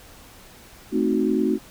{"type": "chord", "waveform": "sine", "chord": "A diminished seventh", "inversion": "none", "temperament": "equal", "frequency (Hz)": [220, 261.6, 311.1, 370], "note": ["A3", "C4", "Eb4", "Gb4"], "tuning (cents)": [0, 0, 0, 0], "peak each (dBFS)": -24, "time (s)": [0.91, 1.59], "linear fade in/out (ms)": 50, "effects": ["pink hiss -47 dBFS RMS until 1.7 s"]}